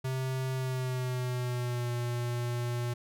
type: tone with pitch glide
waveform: square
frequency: 130.81 to 120.65 Hz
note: C3 to B2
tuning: 0 to -40 cents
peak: -31 dBFS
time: 0.04-2.94 s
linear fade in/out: 10 ms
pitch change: -140 cents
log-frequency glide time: 0.54-1.91 s
effects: none